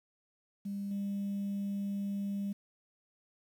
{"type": "tone with level steps", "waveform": "sine", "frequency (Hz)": 200, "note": "G3", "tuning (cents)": 35, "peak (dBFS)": [-34, -31], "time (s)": [0.65, 2.53], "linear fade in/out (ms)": 10, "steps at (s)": 0.91, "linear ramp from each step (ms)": 2, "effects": ["tanh soft clip ceiling -30 dBFS", "10-bit"]}